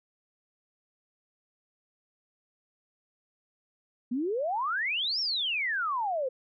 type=exponential two-way sweep; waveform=sine; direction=up then down; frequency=230 to 5588 to 494.8 Hz; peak=-27 dBFS; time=4.11-6.29 s; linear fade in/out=10 ms; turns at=5.2 s; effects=none